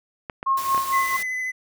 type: clicks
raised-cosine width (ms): 0.5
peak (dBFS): -16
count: 4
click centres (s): 0.298 / 0.429 / 0.747 / 0.778
type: tone with tremolo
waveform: sine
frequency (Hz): 1077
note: C6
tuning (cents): +50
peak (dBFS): -16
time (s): 0.46-1.17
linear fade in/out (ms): 10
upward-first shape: triangle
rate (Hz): 4.4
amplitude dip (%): 80
type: noise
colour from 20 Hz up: white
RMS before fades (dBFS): -34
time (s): 0.57-1.23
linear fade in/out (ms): 5
type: tone with vibrato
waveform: triangle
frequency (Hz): 2018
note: B6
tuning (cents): +37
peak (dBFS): -23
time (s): 0.92-1.52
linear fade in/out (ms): 20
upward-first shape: sine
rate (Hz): 13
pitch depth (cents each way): 13
effects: none